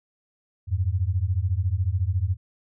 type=beating tone pair; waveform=sine; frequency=85.6 / 99.6 Hz; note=F2 / G2; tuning=-34 / +28 cents; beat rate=14 Hz; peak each=-24 dBFS; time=0.67-2.37 s; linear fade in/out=50 ms; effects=none